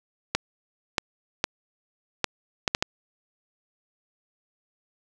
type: clicks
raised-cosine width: 0.2 ms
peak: -4 dBFS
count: 7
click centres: 0.35 / 0.982 / 1.441 / 2.243 / 2.678 / 2.749 / 2.825 s
effects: none